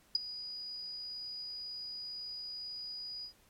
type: tone with ADSR envelope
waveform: sine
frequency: 4919 Hz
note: D#8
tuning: 21 cents flat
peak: -22 dBFS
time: 0.15-3.33 s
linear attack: 3 ms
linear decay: 15 ms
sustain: -18 dB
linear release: 94 ms
effects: pink hiss -66 dBFS RMS until 3.49 s + MP3 64 kbps